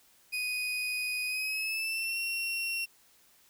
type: tone with pitch glide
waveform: 35% pulse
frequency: 2489 to 2730 Hz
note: D#7 to F7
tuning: 0 to -40 cents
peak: -29 dBFS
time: 0.32-2.86 s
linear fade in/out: 20 ms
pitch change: +160 cents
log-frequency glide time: 1.26-2.18 s
effects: white hiss -63 dBFS RMS until 3.49 s